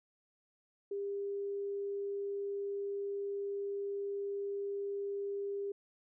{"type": "tone", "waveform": "sine", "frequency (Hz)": 400.6, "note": "G4", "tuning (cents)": 38, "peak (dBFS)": -35, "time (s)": [0.91, 5.72], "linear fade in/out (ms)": 5, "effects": []}